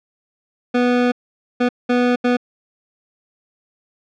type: tone bursts at uneven times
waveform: 25% pulse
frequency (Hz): 245.8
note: B3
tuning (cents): -8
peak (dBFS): -10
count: 4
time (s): 0.74-1.12 / 1.6-1.69 / 1.89-2.16 / 2.24-2.37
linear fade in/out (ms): 10
effects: low-pass 3000 Hz 12 dB/octave

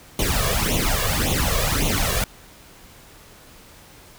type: noise with flanger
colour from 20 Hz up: pink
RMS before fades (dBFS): -21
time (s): 0.19-2.24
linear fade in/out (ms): 2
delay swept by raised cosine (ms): 0.3 to 1.8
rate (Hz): 1.8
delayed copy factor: +0.85
effects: pink hiss -47 dBFS RMS until 4.18 s

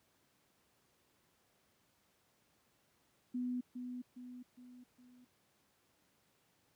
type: tone with echo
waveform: sine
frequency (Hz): 248.3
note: B3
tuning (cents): +9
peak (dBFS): -35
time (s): 3.34-3.61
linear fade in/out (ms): 10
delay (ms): 410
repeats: 4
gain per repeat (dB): -6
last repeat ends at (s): 5.25
effects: pink hiss -74 dBFS RMS until 6.75 s + high-pass 100 Hz 12 dB/octave

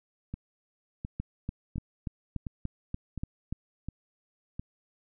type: two click trains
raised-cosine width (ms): 5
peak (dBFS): -23 / -20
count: 7 / 9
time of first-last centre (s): 0.34-4.595 / 1.2-3.526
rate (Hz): 1.41 / 3.44
effects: none

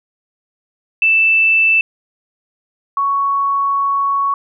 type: tone pair in turn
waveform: sine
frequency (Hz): 2648 / 1113.3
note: E7 / C#6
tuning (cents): +7 / +7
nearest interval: octave + minor third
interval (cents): 1500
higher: first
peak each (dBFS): -9 / -13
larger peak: first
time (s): 1.02-1.81 / 2.97-4.34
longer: second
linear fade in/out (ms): 2
effects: none

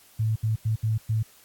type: tone bursts at uneven times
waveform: sine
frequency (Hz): 110.2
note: A2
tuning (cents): +3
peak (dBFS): -21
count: 5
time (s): 0.19-0.36 / 0.43-0.56 / 0.65-0.76 / 0.83-0.98 / 1.09-1.23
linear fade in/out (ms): 10
effects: white hiss -55 dBFS RMS until 1.44 s + AAC 64 kbps

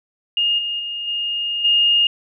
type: tone with level steps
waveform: sine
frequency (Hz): 2839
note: F7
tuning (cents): +28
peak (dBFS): -15 / -21 / -24 / -20 / -12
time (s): 0.37-2.07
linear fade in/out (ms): 2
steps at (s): 0.58 / 0.79 / 1.07 / 1.64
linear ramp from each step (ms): 10
effects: none

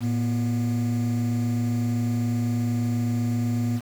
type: tone pair together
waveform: triangle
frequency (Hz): 113.4 / 240.8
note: A#2 / B3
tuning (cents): -47 / -44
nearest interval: octave + minor second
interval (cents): 1303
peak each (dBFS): -21 / -22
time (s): 0-3.81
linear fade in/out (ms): 50
effects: tanh soft clip ceiling -16 dBFS + 7-bit

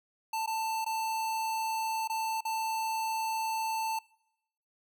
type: tone with dropouts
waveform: square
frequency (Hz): 888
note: A5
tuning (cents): +16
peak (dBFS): -31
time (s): 0.33-3.99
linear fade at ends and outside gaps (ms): 5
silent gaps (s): 0.462-0.474 / 0.846-0.862 / 2.076-2.097 / 2.408-2.451
effects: noise-tail reverb RT60 0.9 s tail -24 dB re dry

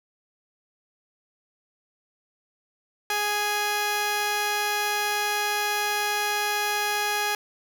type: tone pair together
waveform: 10% pulse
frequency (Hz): 415.3 / 830.6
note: G#4 / G#5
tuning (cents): 0 / 0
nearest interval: octave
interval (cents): 1200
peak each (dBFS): -20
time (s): 3.1-7.35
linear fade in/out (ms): 2
effects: none

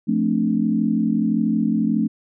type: chord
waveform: sine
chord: D minor seventh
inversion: first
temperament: equal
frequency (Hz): 174.61 / 220 / 261.6 / 293.7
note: F3 / A3 / C4 / D4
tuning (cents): 0 / 0 / 0 / 0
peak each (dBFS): -25 / -19 / -25 / -24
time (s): 0.07-2.08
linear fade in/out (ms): 20
effects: none

